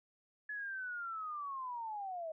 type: linear sweep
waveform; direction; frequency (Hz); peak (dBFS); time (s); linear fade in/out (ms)
sine; down; 1713 to 621; -39; 0.49-2.32; 5
effects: none